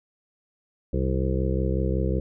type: harmonic tone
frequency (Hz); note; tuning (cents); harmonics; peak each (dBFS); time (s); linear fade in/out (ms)
65.41; C2; 0; 1 / 2 / 3 / 5 / 6 / 7 / 8; -25 / -28 / -30 / -32 / -33 / -33 / -34; 0.93-2.2; 5
effects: none